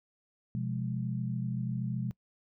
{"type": "chord", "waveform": "sine", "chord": "F diminished", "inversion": "second", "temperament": "equal with one note detuned", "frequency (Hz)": [126.58, 174.61, 207.7], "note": ["Cb3", "F3", "Ab3"], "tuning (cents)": [43, 0, 0], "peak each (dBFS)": [-33, -37, -37], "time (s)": [0.55, 2.11], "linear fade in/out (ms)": 0, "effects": ["noise-tail reverb RT60 0.1 s tail -23 dB re dry"]}